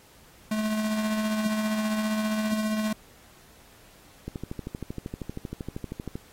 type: tone with tremolo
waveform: square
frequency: 215.4 Hz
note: A3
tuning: 37 cents flat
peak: -24 dBFS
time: 0.51-2.93 s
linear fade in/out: 5 ms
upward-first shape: triangle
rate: 15 Hz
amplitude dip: 40%
type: click train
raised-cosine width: 3 ms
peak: -20 dBFS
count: 25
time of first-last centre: 4.28-6.155 s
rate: 12.8 Hz
effects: pink hiss -55 dBFS RMS until 6.32 s + AAC 48 kbps